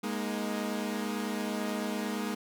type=chord; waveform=sawtooth; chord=Ab suspended second; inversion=none; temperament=equal with one note detuned; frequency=207.7 / 236.7 / 311.1 Hz; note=Ab3 / Bb3 / Eb4; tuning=0 / +27 / 0 cents; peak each=-30 / -32 / -35 dBFS; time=0.03-2.35 s; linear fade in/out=10 ms; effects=none